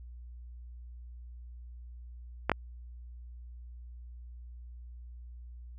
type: clicks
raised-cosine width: 0.5 ms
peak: -10 dBFS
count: 2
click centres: 2.496 / 2.517 s
effects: added 60 Hz sine -44 dBFS peak until 5.78 s